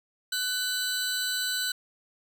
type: tone pair together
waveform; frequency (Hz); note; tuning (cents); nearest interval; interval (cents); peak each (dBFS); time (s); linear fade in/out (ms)
sawtooth; 1500 / 4005; F#6 / B7; +23 / +23; octave + perfect fourth; 1700; -27; 0.32-1.72; 5
effects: none